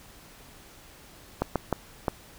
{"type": "clicks", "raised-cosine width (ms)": 1, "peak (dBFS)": -10, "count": 4, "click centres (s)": [1.42, 1.557, 1.727, 2.082], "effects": ["pink hiss -51 dBFS RMS until 2.38 s"]}